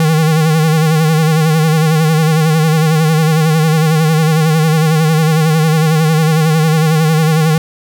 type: tone with vibrato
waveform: square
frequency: 158 Hz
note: D#3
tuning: 27 cents sharp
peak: -9 dBFS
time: 0-7.58 s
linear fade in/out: 2 ms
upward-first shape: sine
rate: 11 Hz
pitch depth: 60 cents each way
effects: none